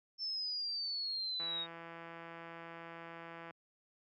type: exponential sweep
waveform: sine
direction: down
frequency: 5350 to 3729 Hz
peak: -36 dBFS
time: 0.18-1.67 s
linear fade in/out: 50 ms
type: click train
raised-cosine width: 0.5 ms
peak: -34 dBFS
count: 353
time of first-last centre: 1.4-3.508 s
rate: 167 Hz
effects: high-pass 150 Hz 12 dB/octave